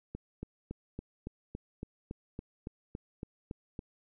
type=click train; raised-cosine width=3 ms; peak=-26 dBFS; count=14; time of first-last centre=0.15-3.791 s; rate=3.57 Hz; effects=none